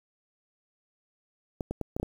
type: clicks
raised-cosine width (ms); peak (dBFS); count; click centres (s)
2; -18; 6; 1.608 / 1.71 / 1.813 / 1.965 / 1.999 / 2.03
effects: 8-bit